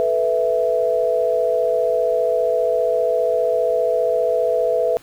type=chord; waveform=sine; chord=A suspended second; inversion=none; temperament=just; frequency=440 / 495 / 660 Hz; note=A4 / B4 / E5; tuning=0 / +4 / +2 cents; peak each=-23 / -19 / -19 dBFS; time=0-4.97 s; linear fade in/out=0 ms; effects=pink hiss -48 dBFS RMS until 5.02 s